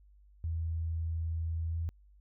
sine tone with pitch glide, 81.9 to 82.8 Hz, E2 to E2, -11 to +8 cents, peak -31 dBFS, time 0.44-1.89 s, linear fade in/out 0 ms, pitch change +19 cents, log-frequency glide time 1.68-1.77 s, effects added 50 Hz sine -57 dBFS peak until 2.2 s

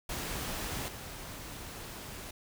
pink noise with level steps, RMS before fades -37 / -44 dBFS, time 0.09-2.31 s, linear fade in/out 5 ms, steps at 0.88 s, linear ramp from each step 2 ms, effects none

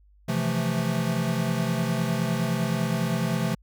square chord, F major seventh, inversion second, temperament equal, 130.81 / 164.81 / 174.61 / 220 Hz, C3 / E3 / F3 / A3, 0 / 0 / 0 / 0 cents, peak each -30 dBFS, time 0.28-3.55 s, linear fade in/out 10 ms, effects added 50 Hz sine -54 dBFS peak until 3.62 s

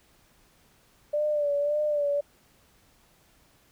sine tone with vibrato, 587.3 Hz, D5, in tune, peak -23 dBFS, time 1.13-2.21 s, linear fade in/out 10 ms, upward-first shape sine, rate 1.8 Hz, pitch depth 46 cents each way, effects pink hiss -62 dBFS RMS until 3.71 s

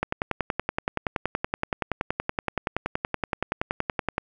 click train, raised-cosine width 0.5 ms, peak -9 dBFS, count 45, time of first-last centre 0.03-4.181 s, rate 10.6 Hz, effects none

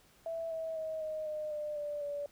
sine tone with pitch steps, 659.3 / 646.9 / 634.6 / 622.7 / 610.9 / 599.4 / 588 / 576.9 Hz, E5 / E5 / D#5 / D#5 / D#5 / D5 / D5 / D5, 0 / -33 / +34 / +1 / -32 / +35 / +2 / -31 cents, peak -35 dBFS, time 0.26-2.26 s, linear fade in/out 2 ms, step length 250 ms, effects pink hiss -64 dBFS RMS until 2.31 s

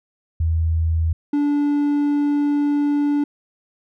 sine / triangle tone pair in turn, 81.4 / 290.1 Hz, E2 / D4, -21 / -21 cents, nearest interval octave + minor seventh, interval 2200 cents, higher second, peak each -16 / -14 dBFS, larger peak second, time 0.4-1.13 / 1.33-3.24 s, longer second, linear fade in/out 5 ms, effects none

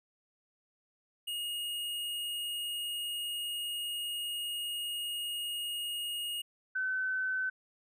square / sine tone pair in turn, 2865 / 1521.2 Hz, F7 / F#6, +44 / +48 cents, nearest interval major seventh, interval 1096 cents, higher first, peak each -35 / -30 dBFS, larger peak second, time 1.27-6.42 / 6.75-7.5 s, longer first, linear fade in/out 10 ms, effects none

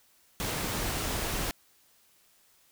pink noise, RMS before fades -32 dBFS, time 0.4-1.51 s, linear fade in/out 0 ms, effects white hiss -64 dBFS RMS until 2.71 s

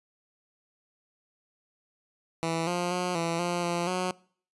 10% pulse tone with pitch steps, 164.6 / 176.3 / 180 / 167.4 / 174.9 / 172.7 / 182.8 Hz, E3 / F3 / F#3 / E3 / F3 / F3 / F#3, -2 / +17 / -47 / +27 / +3 / -19 / -21 cents, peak -19 dBFS, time 2.43-4.11 s, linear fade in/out 0 ms, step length 240 ms, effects noise-tail reverb RT60 0.5 s tail -23 dB re dry + resampled to 24000 Hz

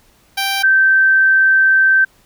10% pulse / sine tone pair in turn, 784 / 1554 Hz, G5 / G6, 0 / -16 cents, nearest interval octave, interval 1184 cents, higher second, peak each -8 dBFS, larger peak neither, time 0.37-0.63 / 0.63-2.05 s, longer second, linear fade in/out 10 ms, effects pink hiss -53 dBFS RMS until 2.25 s

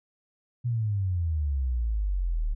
sine exponential sweep, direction down, 123.7 to 36.18 Hz, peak -24 dBFS, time 0.64-2.55 s, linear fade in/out 20 ms, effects none

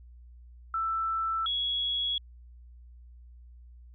sine tone pair in turn, 1327 / 3344 Hz, E6 / G#7, +11 / +11 cents, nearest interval octave + major third, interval 1600 cents, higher second, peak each -27 dBFS, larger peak neither, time 0.74-1.46 / 1.46-2.18 s, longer neither, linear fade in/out 2 ms, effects added 60 Hz sine -48 dBFS peak until 3.94 s

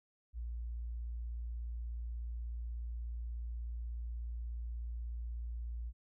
sine tone, 58.27 Hz, A#1, in tune, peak -38 dBFS, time 0.33-5.93 s, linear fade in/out 50 ms, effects none

